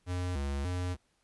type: tone with vibrato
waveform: square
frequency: 79.3 Hz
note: D#2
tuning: 33 cents sharp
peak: -32 dBFS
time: 0.06-0.97 s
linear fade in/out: 50 ms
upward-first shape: square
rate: 1.7 Hz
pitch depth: 220 cents each way
effects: pink hiss -73 dBFS RMS until 1.23 s + resampled to 24000 Hz